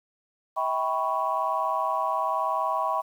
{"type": "chord", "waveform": "sine", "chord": "C# half-diminished seventh", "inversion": "first", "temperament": "equal with one note detuned", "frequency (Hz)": [644.6, 784, 987.8, 1108.7], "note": ["E5", "G5", "B5", "C#6"], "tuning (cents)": [-39, 0, 0, 0], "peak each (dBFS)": [-30, -30, -28, -28], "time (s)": [0.56, 3.02], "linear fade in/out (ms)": 20, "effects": ["tanh soft clip ceiling -13 dBFS", "9-bit"]}